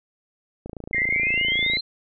click train, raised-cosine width 2 ms, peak -21 dBFS, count 32, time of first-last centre 0.66-1.771 s, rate 27.9 Hz
sine tone with vibrato, 2093 Hz, C7, in tune, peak -21 dBFS, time 0.93-1.77 s, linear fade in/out 2 ms, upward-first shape sine, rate 6.4 Hz, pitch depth 11 cents each way
sine exponential sweep, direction up, 1852 to 4186 Hz, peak -24 dBFS, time 0.95-1.81 s, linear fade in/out 10 ms
effects none

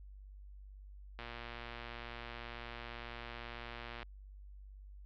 click train, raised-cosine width 0.3 ms, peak -29 dBFS, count 336, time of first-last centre 1.19-4.029 s, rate 118 Hz, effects added 49 Hz sine -50 dBFS peak until 5.05 s + low-pass 4000 Hz 12 dB/octave

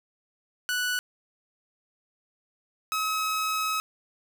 sawtooth tone pair in turn, 1480 / 1279.8 Hz, F#6 / D#6, 0 / +48 cents, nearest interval minor third, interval 252 cents, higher first, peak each -22 dBFS, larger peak neither, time 0.69-0.99 / 2.92-3.8 s, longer second, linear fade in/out 0 ms, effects none

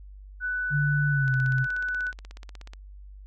sine tone, 1491 Hz, F#6, 13 cents sharp, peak -26 dBFS, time 0.4-2.13 s, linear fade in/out 50 ms
sine tone with pitch glide, 145.7 to 130.56 Hz, D3 to C3, -13 to -3 cents, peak -22 dBFS, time 0.7-1.67 s, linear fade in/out 50 ms, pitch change -190 cents, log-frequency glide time 1.1-1.32 s
click train, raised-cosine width 0.2 ms, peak -27 dBFS, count 25, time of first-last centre 1.28-2.735 s, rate 16.5 Hz
effects added 49 Hz sine -42 dBFS peak until 3.26 s

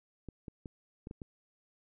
clicks, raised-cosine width 3 ms, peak -30 dBFS, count 6, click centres 0.287 / 0.482 / 0.658 / 1.071 / 1.111 / 1.218 s, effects none

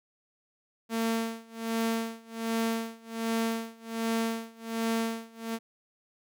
sawtooth tone with tremolo, 226.9 Hz, A#3, 47 cents flat, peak -22 dBFS, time 0.89-5.59 s, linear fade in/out 50 ms, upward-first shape sine, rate 1.3 Hz, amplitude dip 95%, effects none

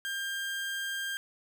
30% pulse tone, 1597 Hz, G6, 32 cents sharp, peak -30 dBFS, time 0.05-1.17 s, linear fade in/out 0 ms, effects none

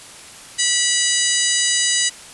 harmonic tone with a mistuned harmonic, 976 Hz, B5, 21 cents flat, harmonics 2 / 3 / 4 / 5 / 6 / 7 / 8 / 9, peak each -24 / -24 / -24 / -24 / -24 / -24 / -24 / -24 dBFS, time 0.58-2.1 s, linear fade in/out 20 ms, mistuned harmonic 6, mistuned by +75 cents, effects white hiss -39 dBFS RMS until 2.33 s + resampled to 24000 Hz

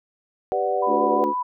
sine chord, G major seventh, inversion none, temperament equal, 392 / 493.9 / 587.3 / 740 Hz, G4 / B4 / D5 / F#5, 0 / 0 / 0 / 0 cents, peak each -27 / -26 / -26 / -24 dBFS, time 0.52-1.24 s, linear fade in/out 0 ms
sine tone with vibrato, 987.8 Hz, B5, in tune, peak -22 dBFS, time 0.82-1.43 s, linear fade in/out 10 ms, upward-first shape triangle, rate 5.9 Hz, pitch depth 21 cents each way
harmonic tone, 72.1 Hz, D2, 31 cents flat, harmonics 3 / 4 / 5 / 6 / 7, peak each -31 / -27 / -26 / -37 / -29 dBFS, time 0.86-1.34 s, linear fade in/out 50 ms
effects none

